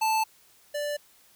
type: tone pair in turn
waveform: square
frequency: 879 / 586.7 Hz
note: A5 / D5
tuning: -2 / -2 cents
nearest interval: perfect fifth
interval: 700 cents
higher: first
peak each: -23 / -29 dBFS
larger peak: first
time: 0.01-0.24 / 0.74-0.97 s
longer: neither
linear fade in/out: 10 ms
effects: white hiss -59 dBFS RMS until 1.35 s